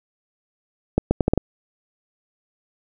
accelerating click train, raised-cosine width 2 ms, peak -3 dBFS, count 6, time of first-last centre 0.98-1.377 s, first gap 130 ms, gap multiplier 0.75, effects none

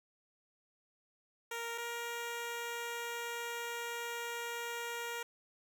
10% pulse tone pair in turn, 466.2 / 470.8 Hz, A#4 / A#4, 0 / +17 cents, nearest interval unison, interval 17 cents, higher second, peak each -30 / -30 dBFS, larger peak neither, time 1.51-1.78 / 1.78-5.23 s, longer second, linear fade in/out 5 ms, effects none

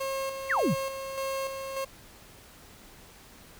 30% pulse tone with tremolo, 539 Hz, C#5, 49 cents flat, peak -27 dBFS, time 0-1.85 s, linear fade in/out 10 ms, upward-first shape square, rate 1.7 Hz, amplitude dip 45%
sine exponential sweep, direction down, 2330 to 116.54 Hz, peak -23 dBFS, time 0.49-0.75 s, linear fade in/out 20 ms
effects pink hiss -52 dBFS RMS until 3.59 s

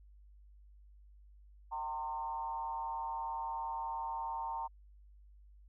sine tone with frequency modulation, 913 Hz, A#5, 36 cents flat, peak -36 dBFS, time 1.71-4.68 s, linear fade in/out 20 ms, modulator 143 Hz, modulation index 0.78, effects added 50 Hz sine -56 dBFS peak until 5.68 s

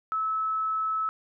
sine tone, 1300 Hz, E6, 24 cents flat, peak -25 dBFS, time 0.12-1.09 s, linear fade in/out 0 ms, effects none

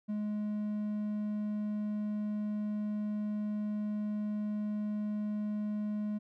triangle tone, 210 Hz, G#3, 19 cents sharp, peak -30 dBFS, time 0.08-6.19 s, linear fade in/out 20 ms, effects none

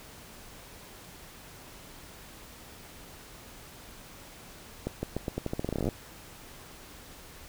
accelerating click train, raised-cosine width 2 ms, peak -17 dBFS, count 20, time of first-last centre 4.87-5.888 s, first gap 160 ms, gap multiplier 0.85, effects pink hiss -49 dBFS RMS until 7.48 s

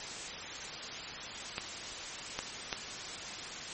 clicks, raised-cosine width 0.2 ms, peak -15 dBFS, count 3, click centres 1.581 / 2.39 / 2.728 s, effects white hiss -41 dBFS RMS until 3.73 s + MP3 32 kbps

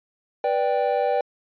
triangle chord, G major, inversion first, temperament just, 490 / 588 / 784 Hz, B4 / D5 / G5, -14 / +2 / 0 cents, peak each -22 dBFS, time 0.44-1.21 s, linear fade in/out 2 ms, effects resampled to 11025 Hz

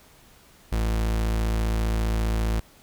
40% pulse tone, 55 Hz, A1, in tune, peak -21 dBFS, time 0.72-2.6 s, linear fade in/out 5 ms, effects pink hiss -54 dBFS RMS until 2.82 s

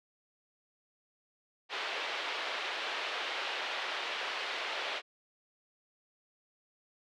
white band-pass noise, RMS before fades -37 dBFS, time 1.69-5.02 s, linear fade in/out 50 ms, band 410 to 3500 Hz, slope 24 dB/octave, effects none

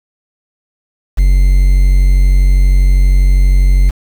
triangle tone with quantisation, 46.25 Hz, F#1, in tune, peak -3 dBFS, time 1.17-3.91 s, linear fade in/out 20 ms, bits 5, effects none

